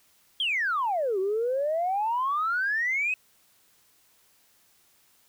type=exponential two-way sweep; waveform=sine; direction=down then up; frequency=3322 to 370 to 2587 Hz; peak=-23 dBFS; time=0.4-3.14 s; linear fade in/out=2 ms; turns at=1.19 s; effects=tanh soft clip ceiling -19 dBFS + white hiss -63 dBFS RMS until 5.28 s